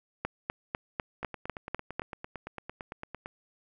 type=two click trains; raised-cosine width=0.5 ms; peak=-23 / -15 dBFS; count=19 / 8; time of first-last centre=1.23-3.259 / 0.25-1.996 s; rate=8.87 / 4.01 Hz; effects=none